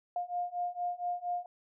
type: beating tone pair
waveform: sine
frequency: 706 / 710.3 Hz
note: F5 / F5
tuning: +19 / +29 cents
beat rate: 4.3 Hz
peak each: -36 / -35 dBFS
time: 0.16-1.46 s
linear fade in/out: 2 ms
effects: none